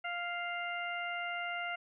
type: harmonic tone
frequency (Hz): 698.5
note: F5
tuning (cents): 0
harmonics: 1 / 2 / 3 / 4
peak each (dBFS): -40 / -40 / -40 / -44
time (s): 0.04-1.76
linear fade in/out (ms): 10
effects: none